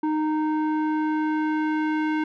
square tone with low-pass filter sweep, 309 Hz, D#4, 12 cents flat, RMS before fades -24 dBFS, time 0.03-2.24 s, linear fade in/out 5 ms, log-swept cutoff 920 to 2000 Hz, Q 1.4, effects none

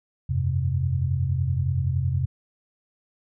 sine chord, F suspended second, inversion none, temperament equal, 87.31 / 98 / 130.81 Hz, F2 / G2 / C3, 0 / 0 / 0 cents, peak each -25 / -29 / -24 dBFS, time 0.29-2.26 s, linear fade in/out 10 ms, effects none

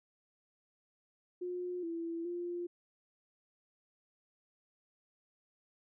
sine tone with pitch steps, 358.3 / 333.8 / 349.3 Hz, F4 / E4 / F4, +44 / +22 / 0 cents, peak -36 dBFS, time 1.41-2.67 s, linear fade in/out 10 ms, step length 420 ms, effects none

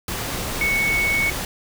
sine tone in noise, 2217 Hz, C#7, in tune, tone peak -18 dBFS, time 0.61-1.3 s, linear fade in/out 2 ms, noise pink, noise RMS -27 dBFS, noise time 0.08-1.45 s, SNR +6 dB, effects none

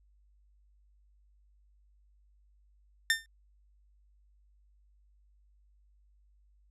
sawtooth tone with exponential decay, 1800 Hz, A6, 39 cents sharp, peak -17 dBFS, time 3.1-3.26 s, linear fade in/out 1 ms, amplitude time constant 33 ms, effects added 50 Hz sine -62 dBFS peak until 6.7 s + low-pass 12000 Hz 12 dB/octave

